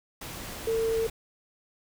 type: tone in noise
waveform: sine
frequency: 451.2 Hz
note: A4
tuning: 44 cents sharp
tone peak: -24 dBFS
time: 0.67-1.07 s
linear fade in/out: 5 ms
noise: pink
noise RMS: -39 dBFS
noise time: 0.21-1.1 s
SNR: +12 dB
effects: none